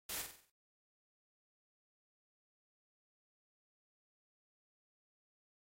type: noise with echo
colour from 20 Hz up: white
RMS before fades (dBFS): -42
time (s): 0.09-0.22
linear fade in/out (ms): 5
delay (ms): 47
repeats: 6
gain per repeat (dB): -6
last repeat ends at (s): 0.502
effects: AAC 48 kbps